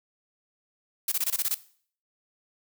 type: noise bursts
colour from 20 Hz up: blue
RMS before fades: -26 dBFS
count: 8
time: 1.08-1.546 s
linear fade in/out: 5 ms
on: 39 ms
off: 22 ms
effects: noise-tail reverb RT60 0.5 s tail -17 dB re dry